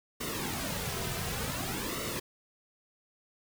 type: noise with flanger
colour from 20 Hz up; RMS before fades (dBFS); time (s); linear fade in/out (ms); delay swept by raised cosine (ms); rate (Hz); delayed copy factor
pink; -35; 0.2-2.2; 10; 1.2 to 3.6; 0.55; -0.7
effects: none